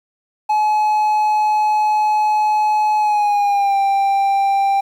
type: tone with pitch glide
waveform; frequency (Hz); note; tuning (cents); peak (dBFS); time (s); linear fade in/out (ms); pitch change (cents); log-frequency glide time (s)
triangle; 851 to 789.4; G#5 to G5; +42 to +12; -11; 0.49-4.81; 10; -130; 2.98-3.77
effects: 8-bit